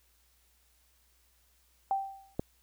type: tone with exponential decay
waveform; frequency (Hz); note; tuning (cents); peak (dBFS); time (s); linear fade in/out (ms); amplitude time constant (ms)
sine; 781; G5; -7; -24; 1.91-2.35; 1; 94
type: click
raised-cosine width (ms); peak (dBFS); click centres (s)
2; -17; 2.395
effects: added 60 Hz sine -69 dBFS peak until 2.62 s + white hiss -69 dBFS RMS until 2.62 s